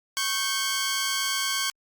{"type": "tone pair together", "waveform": "10% pulse", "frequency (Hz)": [1100.2, 1554], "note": ["C#6", "G6"], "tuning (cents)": [-13, -16], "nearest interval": "tritone", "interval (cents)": 597, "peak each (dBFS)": -19, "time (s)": [0.17, 1.7], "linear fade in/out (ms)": 0, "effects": ["Opus 48 kbps"]}